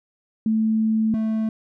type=tone pair in turn; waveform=sine / triangle; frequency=220 / 220 Hz; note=A3 / A3; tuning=0 / 0 cents; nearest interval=unison; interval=0 cents; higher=neither; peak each=-17 / -18 dBFS; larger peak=first; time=0.46-1.14 / 1.14-1.49 s; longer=first; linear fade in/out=2 ms; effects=none